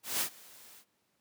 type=noise with ADSR envelope; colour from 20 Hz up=white; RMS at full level=-30 dBFS; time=0.03-0.85 s; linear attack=180 ms; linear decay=83 ms; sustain=-24 dB; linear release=75 ms; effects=pink hiss -75 dBFS RMS until 1.2 s + high-pass 150 Hz 12 dB/octave